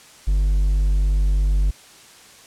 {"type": "tone with hard clipping", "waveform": "triangle", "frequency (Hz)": 48.5, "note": "G1", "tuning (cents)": -18, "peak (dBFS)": -16, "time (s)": [0.27, 1.71], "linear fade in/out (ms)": 10, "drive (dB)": 6, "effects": ["white hiss -46 dBFS RMS until 2.46 s", "low-pass 9000 Hz 12 dB/octave"]}